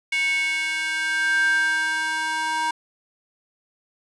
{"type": "tone with high-pass filter sweep", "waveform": "square", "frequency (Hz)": 315.6, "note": "D#4", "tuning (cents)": 25, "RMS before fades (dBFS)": -23, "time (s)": [0.12, 2.71], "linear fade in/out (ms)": 5, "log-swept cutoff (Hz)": [2300, 1100], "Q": 7.2, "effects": ["resampled to 24000 Hz"]}